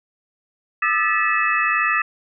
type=tone cluster; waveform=sine; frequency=1210 / 1311 / 1744 / 1948 / 2600 Hz; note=D#6 / E6 / A6 / B6 / E7; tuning=-49 / -10 / -16 / -24 / -24 cents; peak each=-23 dBFS; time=0.82-2.02 s; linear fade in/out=5 ms; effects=none